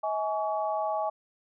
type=tone cluster; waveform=sine; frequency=640 / 838 / 1131 Hz; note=D#5 / G#5 / C#6; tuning=+49 / +15 / +34 cents; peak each=-30 / -30 / -35 dBFS; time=0.03-1.1 s; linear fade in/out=10 ms; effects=none